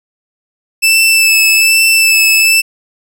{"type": "tone with vibrato", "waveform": "sawtooth", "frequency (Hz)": 2637, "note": "E7", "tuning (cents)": 0, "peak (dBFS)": -3, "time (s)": [0.82, 2.62], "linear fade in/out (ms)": 20, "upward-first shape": "sine", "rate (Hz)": 1.2, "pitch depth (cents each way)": 20, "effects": []}